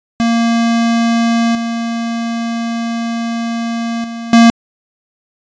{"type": "tone with level steps", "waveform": "square", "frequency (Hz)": 231.6, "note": "A#3", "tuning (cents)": -11, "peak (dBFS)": [-11, -17, -23, -4], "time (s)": [0.2, 4.5], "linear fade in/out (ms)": 0, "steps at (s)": [1.55, 4.04, 4.33], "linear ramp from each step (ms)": 2, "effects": ["resampled to 16000 Hz"]}